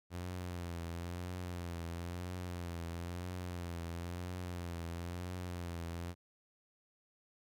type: tone with vibrato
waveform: sawtooth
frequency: 87.31 Hz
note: F2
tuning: in tune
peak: -36 dBFS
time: 0.1-6.15 s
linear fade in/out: 50 ms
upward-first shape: triangle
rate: 1 Hz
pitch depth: 70 cents each way
effects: none